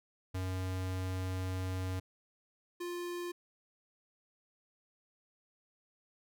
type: tone pair in turn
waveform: square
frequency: 93 / 350.4 Hz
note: F#2 / F4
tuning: +9 / +6 cents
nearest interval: octave + major seventh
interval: 2297 cents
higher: second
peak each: -35 / -38 dBFS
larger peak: first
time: 0.34-2 / 2.8-3.32 s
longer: first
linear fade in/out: 10 ms
effects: none